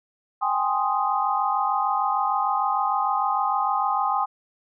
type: chord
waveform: sine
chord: Ab major seventh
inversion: third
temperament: equal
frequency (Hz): 784 / 830.6 / 1046.5 / 1244.5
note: G5 / Ab5 / C6 / Eb6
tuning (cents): 0 / 0 / 0 / 0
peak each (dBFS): -26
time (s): 0.41-4.26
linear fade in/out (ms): 20
effects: none